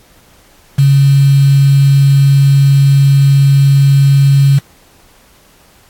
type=tone with quantisation; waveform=sine; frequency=138.59 Hz; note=C#3; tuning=in tune; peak=-4 dBFS; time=0.78-4.59 s; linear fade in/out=10 ms; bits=4; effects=pink hiss -46 dBFS RMS until 5.89 s + AAC 64 kbps